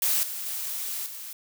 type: noise with level steps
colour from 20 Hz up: blue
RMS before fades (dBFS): -24 / -34 / -32 / -39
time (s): 0.02-1.33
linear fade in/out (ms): 2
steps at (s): 0.23 / 0.46 / 1.06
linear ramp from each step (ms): 2
effects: none